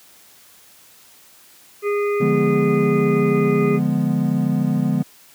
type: harmonic tone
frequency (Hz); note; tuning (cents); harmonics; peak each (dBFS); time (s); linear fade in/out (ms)
410; G#4; -22; 1 / 3 / 5 / 6; -18 / -28 / -32 / -34; 1.82-3.8; 50
type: chord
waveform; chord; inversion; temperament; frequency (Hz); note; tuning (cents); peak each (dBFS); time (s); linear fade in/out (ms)
triangle; D diminished seventh; none; equal; 146.83 / 174.61 / 207.7 / 246.9; D3 / F3 / Ab3 / Cb4; 0 / 0 / 0 / 0; -20; 2.2-5.03; 10
effects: white hiss -49 dBFS RMS until 5.34 s + high-pass 80 Hz 12 dB/octave